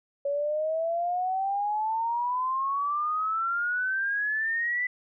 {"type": "exponential sweep", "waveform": "sine", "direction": "up", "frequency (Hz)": [560, 2000], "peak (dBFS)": -25, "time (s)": [0.25, 4.87], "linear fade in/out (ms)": 5, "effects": []}